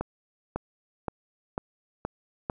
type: accelerating click train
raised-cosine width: 1 ms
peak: -15 dBFS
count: 6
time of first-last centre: 0.01-2.498 s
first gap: 550 ms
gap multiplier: 0.95
effects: none